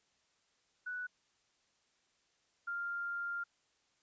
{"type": "tone pair in turn", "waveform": "sine", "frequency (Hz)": [1480, 1396.9], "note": ["F#6", "F6"], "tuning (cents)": [0, 0], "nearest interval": "minor second", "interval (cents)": 100, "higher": "first", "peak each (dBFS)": [-38, -36], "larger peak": "second", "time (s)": [[0.86, 1.07], [2.67, 3.44]], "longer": "second", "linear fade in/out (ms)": 10, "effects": ["white hiss -75 dBFS RMS until 4.02 s", "resampled to 16000 Hz"]}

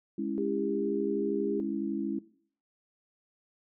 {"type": "chord", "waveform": "sine", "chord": "C# minor", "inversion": "second", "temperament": "equal", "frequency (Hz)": [207.7, 277.2, 329.6], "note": ["G#3", "C#4", "E4"], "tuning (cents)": [0, 0, 0], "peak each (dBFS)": -34, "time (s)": [0.18, 2.19], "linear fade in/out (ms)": 5}
{"type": "tone with pitch glide", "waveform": "sine", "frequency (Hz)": [399.1, 402.3], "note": ["G4", "G4"], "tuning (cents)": [31, 45], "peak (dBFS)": -31, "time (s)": [0.38, 1.6], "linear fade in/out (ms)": 0, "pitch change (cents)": 14, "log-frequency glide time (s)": [0.48, 1.1]}
{"effects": ["noise-tail reverb RT60 0.5 s tail -17 dB re dry"]}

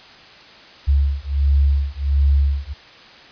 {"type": "beating tone pair", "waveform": "sine", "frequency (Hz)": [69.3, 70.7], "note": ["C#2", "C#2"], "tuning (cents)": [0, 35], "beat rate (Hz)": 1.4, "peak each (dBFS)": -17, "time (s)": [0.87, 2.74], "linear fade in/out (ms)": 20, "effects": ["white hiss -43 dBFS RMS until 3.31 s", "resampled to 11025 Hz"]}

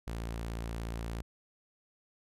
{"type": "tone", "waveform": "sawtooth", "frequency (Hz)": 56.9, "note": "A#1", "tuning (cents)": -41, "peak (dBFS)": -32, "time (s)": [0.07, 1.22], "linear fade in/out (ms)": 5, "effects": ["resampled to 32000 Hz"]}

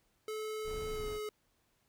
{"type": "tone with pitch glide", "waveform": "square", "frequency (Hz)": [432.5, 424.3], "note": ["A4", "G#4"], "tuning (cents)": [-30, 37], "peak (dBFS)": -38, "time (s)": [0.28, 1.29], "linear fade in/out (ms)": 2, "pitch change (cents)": -33, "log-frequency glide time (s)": [0.91, 1.06]}
{"type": "noise", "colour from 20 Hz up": "brown", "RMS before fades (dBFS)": -44, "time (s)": [0.64, 1.2], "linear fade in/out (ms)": 50}
{"effects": ["pink hiss -75 dBFS RMS until 1.88 s"]}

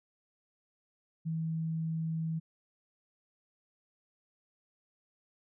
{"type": "tone", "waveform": "sine", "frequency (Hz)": 161.6, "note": "E3", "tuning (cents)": -34, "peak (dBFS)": -31, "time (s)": [1.25, 2.4], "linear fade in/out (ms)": 20, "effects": []}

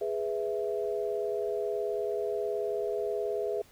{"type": "chord", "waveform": "sine", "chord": "E major", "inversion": "first", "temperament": "equal", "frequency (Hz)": [415.3, 493.9, 659.3], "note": ["G#4", "B4", "E5"], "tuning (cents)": [0, 0, 0], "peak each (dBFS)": [-31, -35, -35], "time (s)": [0.01, 3.62], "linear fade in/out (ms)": 5, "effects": ["pink hiss -59 dBFS RMS until 3.71 s"]}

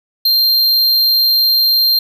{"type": "tone", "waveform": "square", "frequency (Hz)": 4179, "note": "C8", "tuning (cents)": -3, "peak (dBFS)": -10, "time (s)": [0.25, 1.99], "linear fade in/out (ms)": 5, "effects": []}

